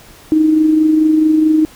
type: tone with amplitude modulation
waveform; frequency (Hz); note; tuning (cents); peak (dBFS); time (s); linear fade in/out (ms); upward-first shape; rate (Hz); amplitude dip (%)
sine; 312; D#4; +5; -6; 0.32-1.65; 0; sine; 24.6; 40
effects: pink hiss -41 dBFS RMS until 1.75 s